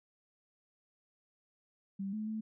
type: tone with pitch steps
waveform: sine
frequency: 195.8 / 215 / 218.4 Hz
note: G3 / A3 / A3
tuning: -2 / -40 / -13 cents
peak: -35 dBFS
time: 1.99-2.41 s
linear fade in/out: 10 ms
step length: 140 ms
effects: none